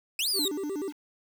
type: exponential two-way sweep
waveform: sawtooth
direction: up then down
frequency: 2449 to 5120 to 3658 Hz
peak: -23 dBFS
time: 0.19-0.48 s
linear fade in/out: 2 ms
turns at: 0.29 s
type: tone with vibrato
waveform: triangle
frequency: 340 Hz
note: F4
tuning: 46 cents flat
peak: -28 dBFS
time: 0.33-0.93 s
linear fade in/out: 50 ms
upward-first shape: square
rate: 8.2 Hz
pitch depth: 240 cents each way
effects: 8-bit